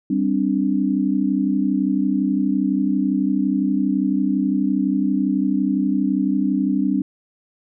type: chord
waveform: sine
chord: G suspended fourth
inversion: none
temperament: equal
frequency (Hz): 196 / 261.6 / 293.7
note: G3 / C4 / D4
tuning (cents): 0 / 0 / 0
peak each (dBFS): -21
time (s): 0.1-7.02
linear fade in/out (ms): 5
effects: none